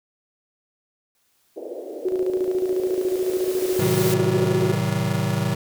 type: noise with exponential growth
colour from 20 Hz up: white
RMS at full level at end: -28 dBFS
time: 1.15-4.14 s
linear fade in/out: 1 ms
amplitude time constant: 650 ms
type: band-pass noise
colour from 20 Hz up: white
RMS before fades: -34 dBFS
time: 1.56-4.78 s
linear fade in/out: 10 ms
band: 310 to 590 Hz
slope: 48 dB/octave
type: tone with tremolo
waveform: sine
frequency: 370 Hz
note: F#4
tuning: in tune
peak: -18 dBFS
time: 2.05-4.72 s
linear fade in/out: 5 ms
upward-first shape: square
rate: 14 Hz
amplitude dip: 50%
type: chord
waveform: square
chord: A diminished seventh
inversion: none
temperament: just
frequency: 110 / 132 / 158.4 / 190.08 Hz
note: A2 / C3 / Eb3 / Gb3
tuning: 0 / +16 / +31 / +47 cents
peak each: -27 dBFS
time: 3.79-5.55 s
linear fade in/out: 5 ms
effects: none